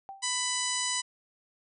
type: tone with exponential decay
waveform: sine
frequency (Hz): 781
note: G5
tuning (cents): -7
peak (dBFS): -36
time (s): 0.09-0.36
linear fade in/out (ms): 0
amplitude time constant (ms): 58
type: harmonic tone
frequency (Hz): 995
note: B5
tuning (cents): +13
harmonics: 1 / 2 / 3 / 4 / 5 / 6 / 7 / 8 / 9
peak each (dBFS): -37 / -37 / -37 / -37 / -37 / -37 / -37 / -37 / -37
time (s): 0.22-1.02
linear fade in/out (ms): 20
effects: none